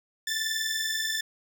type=tone pair together; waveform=15% pulse; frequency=1754.6 / 1775 Hz; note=A6 / A6; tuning=-5 / +15 cents; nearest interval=unison; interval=20 cents; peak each=-24 dBFS; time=0.27-1.21 s; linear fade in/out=5 ms; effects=none